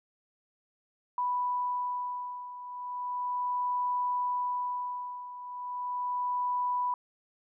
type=beating tone pair; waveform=sine; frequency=987.8 / 988.16 Hz; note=B5 / B5; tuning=0 / +1 cents; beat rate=0.36 Hz; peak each=-31 / -35 dBFS; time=1.18-6.94 s; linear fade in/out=2 ms; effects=none